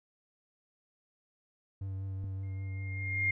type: tone with vibrato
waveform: triangle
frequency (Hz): 96.3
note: G2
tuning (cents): -30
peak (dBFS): -33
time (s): 1.81-3.31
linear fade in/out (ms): 5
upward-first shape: triangle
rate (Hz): 5.2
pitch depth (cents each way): 21
type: click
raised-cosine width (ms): 5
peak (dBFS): -33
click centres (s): 2.241
type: tone with exponential growth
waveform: sine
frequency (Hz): 2122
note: C7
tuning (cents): +24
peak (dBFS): -25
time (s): 2.43-3.31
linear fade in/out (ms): 5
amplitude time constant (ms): 190
effects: none